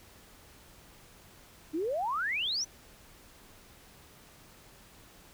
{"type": "exponential sweep", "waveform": "sine", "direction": "up", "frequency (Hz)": [293.7, 6140], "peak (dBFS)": -29, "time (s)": [1.73, 2.65], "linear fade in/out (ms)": 20, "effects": ["pink hiss -56 dBFS RMS until 5.33 s"]}